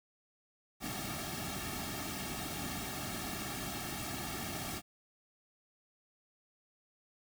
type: noise with comb filter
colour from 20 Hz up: pink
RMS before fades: -40 dBFS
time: 0.8-4.82 s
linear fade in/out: 50 ms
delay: 2 ms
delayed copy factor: -0.9
effects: none